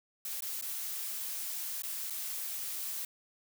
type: noise with dropouts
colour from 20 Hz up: blue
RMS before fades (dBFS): -38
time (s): 0.25-3.05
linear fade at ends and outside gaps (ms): 2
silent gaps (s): 0.406-0.422 / 0.613-0.623 / 1.821-1.834 / 2.1-2.105
effects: none